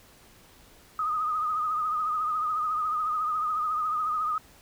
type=tone with vibrato; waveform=sine; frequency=1244.5 Hz; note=D#6; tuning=in tune; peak=-25 dBFS; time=0.99-4.38 s; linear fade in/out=2 ms; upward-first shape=triangle; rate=14 Hz; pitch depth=68 cents each way; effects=pink hiss -55 dBFS RMS until 4.61 s